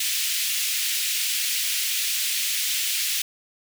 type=high-pass noise; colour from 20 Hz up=pink; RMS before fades=-25 dBFS; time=0-3.22 s; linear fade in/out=5 ms; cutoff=2400 Hz; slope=24 dB/octave; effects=none